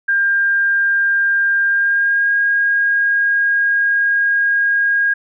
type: tone with pitch glide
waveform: sine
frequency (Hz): 1600 to 1629.8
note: G6 to G#6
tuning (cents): +35 to -33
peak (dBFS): -12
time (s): 0.08-5.14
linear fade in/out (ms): 10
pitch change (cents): +32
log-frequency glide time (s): 1.67-2.32
effects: none